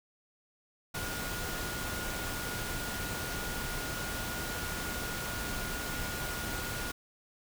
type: tone in noise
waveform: sine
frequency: 1434 Hz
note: F6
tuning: 45 cents sharp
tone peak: -41 dBFS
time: 0.94-6.92 s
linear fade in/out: 10 ms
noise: pink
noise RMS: -37 dBFS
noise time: 0.94-6.92 s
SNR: -7 dB
effects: none